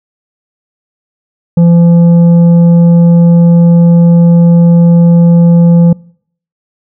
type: tone with tanh clipping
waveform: triangle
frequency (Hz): 170.4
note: F3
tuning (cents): -42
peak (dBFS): -3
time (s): 1.57-5.93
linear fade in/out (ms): 5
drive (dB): 11
effects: noise-tail reverb RT60 0.6 s tail -25 dB re dry